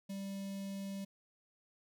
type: tone with notch filter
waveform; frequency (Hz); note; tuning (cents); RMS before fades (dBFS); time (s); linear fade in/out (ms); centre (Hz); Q
square; 196; G3; 0; -42; 0.09-1.05; 10; 1300; 0.61
effects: none